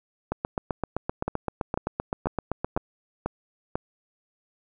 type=two click trains; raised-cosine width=1 ms; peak=-12 / -12 dBFS; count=6 / 20; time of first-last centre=1.28-3.755 / 0.32-2.775 s; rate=2.02 / 7.74 Hz; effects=none